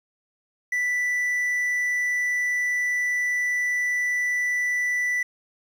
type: tone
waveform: triangle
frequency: 1975 Hz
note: B6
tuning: in tune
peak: -20 dBFS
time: 0.72-5.23 s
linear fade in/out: 5 ms
effects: 9-bit